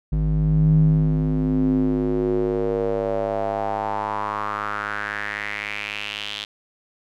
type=tone with band-pass filter sweep; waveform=square; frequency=51.91 Hz; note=G#1; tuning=in tune; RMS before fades=-22 dBFS; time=0.12-6.45 s; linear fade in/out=5 ms; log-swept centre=110 to 3400 Hz; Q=4.3; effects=none